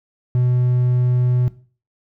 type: tone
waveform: triangle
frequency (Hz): 124.3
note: B2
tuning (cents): +12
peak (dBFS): -12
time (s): 0.35-1.48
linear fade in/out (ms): 0
effects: noise-tail reverb RT60 0.4 s tail -17 dB re dry